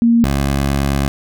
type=tone pair in turn; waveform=sine / 15% pulse; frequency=233.1 / 69.3 Hz; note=A#3 / C#2; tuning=0 / 0 cents; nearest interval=octave + major sixth; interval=2100 cents; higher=first; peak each=-8 dBFS; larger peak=neither; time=0.02-0.24 / 0.24-1.08 s; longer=second; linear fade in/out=0 ms; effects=none